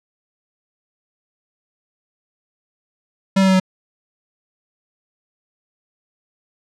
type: tone with pitch steps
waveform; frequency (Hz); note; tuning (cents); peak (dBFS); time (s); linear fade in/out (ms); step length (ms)
square; 193.3 / 191.19 / 189.1 / 187.04; G3 / G3 / F#3 / F#3; -24 / -43 / +38 / +19; -12; 3.36-3.6; 10; 60
effects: low-pass 7000 Hz 12 dB/octave